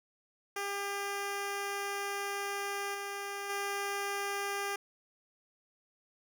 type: tone with level steps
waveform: 10% pulse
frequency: 400.7 Hz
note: G4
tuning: 38 cents sharp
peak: -26 / -29 / -25 dBFS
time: 0.56-4.76 s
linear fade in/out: 5 ms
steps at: 2.94 / 3.49 s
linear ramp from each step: 10 ms
effects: none